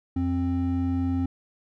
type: tone pair together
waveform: triangle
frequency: 88 / 264.1 Hz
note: F2 / C4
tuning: +14 / +16 cents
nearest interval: octave + perfect fifth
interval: 1902 cents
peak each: -25 / -22 dBFS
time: 0.16-1.26 s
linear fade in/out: 5 ms
effects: none